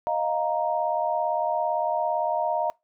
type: chord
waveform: sine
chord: Eb suspended second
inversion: none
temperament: just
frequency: 622.3 / 700 / 933.4 Hz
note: Eb5 / F5 / Bb5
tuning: 0 / +4 / +2 cents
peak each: -27 / -27 / -27 dBFS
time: 0.07-2.7 s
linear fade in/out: 0 ms
effects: noise-tail reverb RT60 0.2 s tail -24 dB re dry